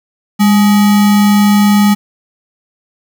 sine tone with sample-and-hold, 204.2 Hz, G#3, 29 cents flat, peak -5 dBFS, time 0.39-1.95 s, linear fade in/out 20 ms, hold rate 1050 Hz, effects none

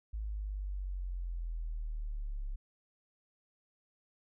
sine exponential sweep, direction down, 53.8 to 34.1 Hz, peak -35 dBFS, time 0.13-2.56 s, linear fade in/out 10 ms, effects none

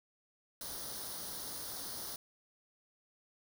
white noise with comb filter, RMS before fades -43 dBFS, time 0.61-2.16 s, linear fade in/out 2 ms, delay 0.2 ms, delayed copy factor +0.75, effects none

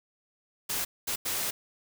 white noise bursts at uneven times, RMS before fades -31 dBFS, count 3, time 0.69-0.85 / 1.07-1.16 / 1.25-1.51 s, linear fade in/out 10 ms, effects none

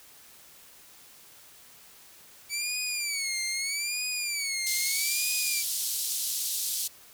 15% pulse tone with vibrato, 2284 Hz, D7, 49 cents flat, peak -22 dBFS, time 2.49-5.64 s, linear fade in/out 50 ms, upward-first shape sine, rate 0.79 Hz, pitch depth 140 cents each way
white band-pass noise, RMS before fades -31 dBFS, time 4.66-6.88 s, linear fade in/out 10 ms, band 3700 to 14000 Hz, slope 24 dB/octave
effects white hiss -53 dBFS RMS until 7.13 s

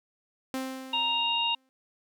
sawtooth tone with exponential decay, 262.4 Hz, C4, 5 cents sharp, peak -25 dBFS, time 0.54-1.69 s, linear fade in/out 0 ms, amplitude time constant 250 ms
harmonic tone, 934 Hz, A#5, 3 cents sharp, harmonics 1 / 3 / 4, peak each -30 / -27 / -32 dBFS, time 0.93-1.55 s, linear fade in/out 5 ms
effects none

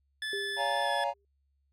25% pulse tone with pitch glide, 1737 to 1711.1 Hz, A6 to A6, -23 to -49 cents, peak -29 dBFS, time 0.22-1.04 s, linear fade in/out 2 ms, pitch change -26 cents, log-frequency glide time 0.83-0.89 s
sine tone with exponential decay, 400.9 Hz, G4, 39 cents sharp, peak -33 dBFS, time 0.33-1.25 s, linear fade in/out 2 ms, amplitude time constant 200 ms
triangle chord, Bb minor seventh, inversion first, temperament equal with one note detuned, 566.7 / 698.5 / 830.6 / 932.3 Hz, Db5 / F5 / Ab5 / Bb5, +38 / 0 / 0 / 0 cents, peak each -32 dBFS, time 0.56-1.14 s, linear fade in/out 50 ms
effects added 69 Hz sine -70 dBFS peak until 1.72 s + low-pass 8000 Hz 12 dB/octave

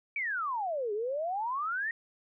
sine exponential two-way sweep, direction down then up, 2358 to 401.9 to 1893 Hz, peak -30 dBFS, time 0.16-1.91 s, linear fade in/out 2 ms, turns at 0.93 s, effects none

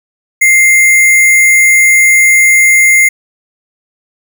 sine tone with sample-and-hold, 2100 Hz, C7, 6 cents sharp, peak -3 dBFS, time 0.41-3.09 s, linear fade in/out 10 ms, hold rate 8820 Hz, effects none

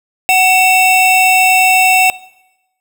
square tone pair together, 744.7 / 2683 Hz, F#5 / E7, +11 / +30 cents, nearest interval octave + minor seventh, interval 2219 cents, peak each -11 dBFS, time 0.29-2.1 s, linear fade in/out 0 ms, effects noise-tail reverb RT60 0.9 s tail -19 dB re dry

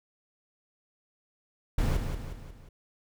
brown noise with echo, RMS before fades -25 dBFS, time 1.78-1.97 s, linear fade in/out 5 ms, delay 180 ms, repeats 4, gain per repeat -6 dB, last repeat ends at 2.69 s, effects none

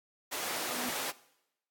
pink high-pass noise, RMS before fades -36 dBFS, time 0.31-1.12 s, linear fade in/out 20 ms, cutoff 430 Hz, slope 12 dB/octave
square tone with exponential growth, 246.9 Hz, B3, in tune, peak -36 dBFS, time 0.38-0.89 s, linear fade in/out 0 ms, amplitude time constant 110 ms
effects noise-tail reverb RT60 0.8 s tail -19 dB re dry + AAC 64 kbps

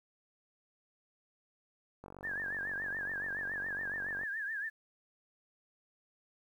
click train, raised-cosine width 1 ms, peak -34 dBFS, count 105, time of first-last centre 2.04-4.234 s, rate 47.4 Hz
sine tone with vibrato, 1698 Hz, G#6, 38 cents sharp, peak -35 dBFS, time 2.23-4.7 s, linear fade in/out 20 ms, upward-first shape triangle, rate 7.1 Hz, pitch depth 140 cents each way
effects 11-bit

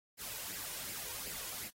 white noise with flanger, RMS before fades -43 dBFS, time 0.17-1.71 s, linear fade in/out 50 ms, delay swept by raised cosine 0.4 to 2.1 ms, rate 2.7 Hz, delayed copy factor +0.55, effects AAC 48 kbps

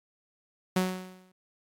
sawtooth tone with exponential decay, 185 Hz, F#3, in tune, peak -18 dBFS, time 0.76-1.32 s, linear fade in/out 5 ms, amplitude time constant 120 ms, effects AAC 64 kbps

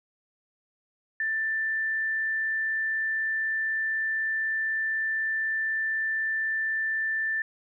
sine tone, 1772 Hz, A6, 12 cents sharp, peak -25 dBFS, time 1.2-7.42 s, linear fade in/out 2 ms, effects none

